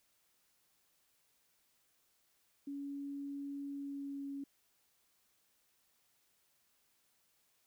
sine tone with pitch glide, 281.3 to 278.4 Hz, C#4 to C#4, +26 to +8 cents, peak -40 dBFS, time 2.67-4.44 s, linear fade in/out 5 ms, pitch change -18 cents, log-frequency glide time 3.69-4.29 s, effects white hiss -75 dBFS RMS until 7.66 s

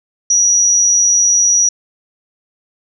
sine tone with amplitude modulation, 5810 Hz, F#8, 32 cents flat, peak -6 dBFS, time 0.3-1.69 s, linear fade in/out 5 ms, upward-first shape sine, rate 195 Hz, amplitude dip 50%, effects none

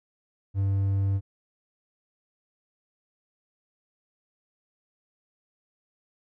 triangle tone, 98 Hz, G2, in tune, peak -20 dBFS, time 0.54-1.21 s, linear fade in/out 50 ms, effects none

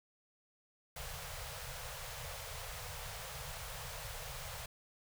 pink band-stop noise, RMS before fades -45 dBFS, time 0.96-4.66 s, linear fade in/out 5 ms, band 160 to 450 Hz, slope 96 dB/octave, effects none

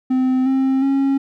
triangle tone with pitch steps, 258 / 265.6 / 273.3 Hz, C4 / C4 / C#4, -24 / +26 / -24 cents, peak -12 dBFS, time 0.1-1.18 s, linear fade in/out 10 ms, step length 360 ms, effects none

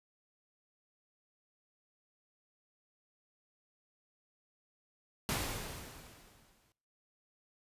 pink noise with exponential decay, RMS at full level -33 dBFS, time 5.29-6.72 s, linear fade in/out 0 ms, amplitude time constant 310 ms, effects noise-tail reverb RT60 0.8 s tail -23 dB re dry + resampled to 32000 Hz

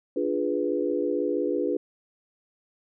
sine chord, D diminished seventh, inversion none, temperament equal, 293.7 / 349.2 / 415.3 / 493.9 Hz, D4 / F4 / Ab4 / Cb5, 0 / 0 / 0 / 0 cents, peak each -29 dBFS, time 0.16-1.77 s, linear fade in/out 5 ms, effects none

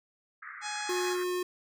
pink band-pass noise, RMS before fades -44 dBFS, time 0.42-1.24 s, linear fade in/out 10 ms, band 1200 to 2100 Hz, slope 96 dB/octave
harmonic tone, 838 Hz, G#5, 15 cents sharp, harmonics 1 / 2 / 3 / 4 / 5 / 6 / 7 / 8 / 9 / 10, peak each -38 / -41 / -43 / -44 / -45 / -46 / -46 / -47 / -48 / -48 dBFS, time 0.61-1.17 s, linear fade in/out 50 ms
square tone, 360.6 Hz, F#4, 45 cents flat, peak -30 dBFS, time 0.89-1.43 s, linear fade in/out 5 ms
effects none

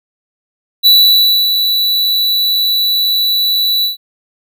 square tone with ADSR envelope, 3951 Hz, B7, in tune, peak -4 dBFS, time 0.83-3.97 s, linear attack 33 ms, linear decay 620 ms, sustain -7 dB, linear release 130 ms, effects none

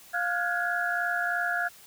sine tone cluster, 701 / 1408 / 1471 / 1669 Hz, F5 / F6 / F#6 / G#6, +6 / +14 / -11 / +8 cents, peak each -31 / -31 / -33 / -30 dBFS, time 0.13-1.69 s, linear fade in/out 20 ms, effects white hiss -52 dBFS RMS until 1.86 s

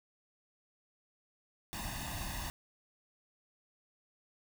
pink noise with comb filter, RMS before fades -40 dBFS, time 1.73-2.5 s, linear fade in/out 0 ms, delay 1.1 ms, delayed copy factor +0.85, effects none

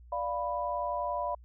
sine chord, B diminished, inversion first, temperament equal, 587.3 / 698.5 / 987.8 Hz, D5 / F5 / B5, 0 / 0 / 0 cents, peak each -35 / -35 / -33 dBFS, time 0.12-1.35 s, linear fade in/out 5 ms, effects added 60 Hz sine -50 dBFS peak until 1.44 s

